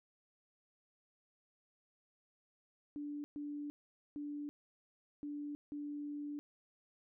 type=tone bursts at uneven times; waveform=sine; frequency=292.1 Hz; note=D4; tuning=9 cents flat; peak=-40 dBFS; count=5; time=2.96-3.24 / 3.36-3.7 / 4.16-4.49 / 5.23-5.55 / 5.72-6.39 s; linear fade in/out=0 ms; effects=none